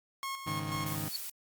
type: tone with tremolo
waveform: sawtooth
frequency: 1085 Hz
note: C#6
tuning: 37 cents flat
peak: -31 dBFS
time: 0.23-0.95 s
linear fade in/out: 0 ms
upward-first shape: square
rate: 4.1 Hz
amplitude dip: 55%
type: chord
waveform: 30% pulse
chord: Ab suspended fourth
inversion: none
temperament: just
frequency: 103.83 / 138.43 / 155.74 Hz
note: Ab2 / Db3 / Eb3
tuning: 0 / -2 / +2 cents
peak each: -38 / -40 / -35 dBFS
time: 0.46-1.09 s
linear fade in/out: 10 ms
type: noise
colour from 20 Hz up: blue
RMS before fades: -40 dBFS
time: 0.86-1.3 s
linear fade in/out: 5 ms
type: tone with exponential growth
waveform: sine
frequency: 4435 Hz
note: C#8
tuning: in tune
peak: -29 dBFS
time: 1.07-1.16 s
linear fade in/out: 1 ms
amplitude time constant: 18 ms
effects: Opus 48 kbps